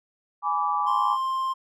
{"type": "chord", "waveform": "sine", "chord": "G# diminished", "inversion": "none", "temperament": "equal with one note detuned", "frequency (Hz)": [830.6, 987.8, 1161.2], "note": ["G#5", "B5", "D6"], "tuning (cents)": [0, 0, -20], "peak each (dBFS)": [-27, -28, -25], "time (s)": [0.42, 1.18], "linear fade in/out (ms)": 50}
{"type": "tone", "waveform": "triangle", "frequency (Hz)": 1053, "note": "C6", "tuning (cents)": 11, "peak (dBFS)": -22, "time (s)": [0.86, 1.54], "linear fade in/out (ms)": 20}
{"effects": []}